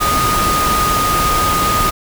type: tone in noise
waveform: sine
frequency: 1236 Hz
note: D#6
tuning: 12 cents flat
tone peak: -14 dBFS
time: 0-1.91 s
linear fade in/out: 20 ms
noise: pink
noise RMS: -18 dBFS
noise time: 0-1.91 s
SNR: +1 dB
effects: none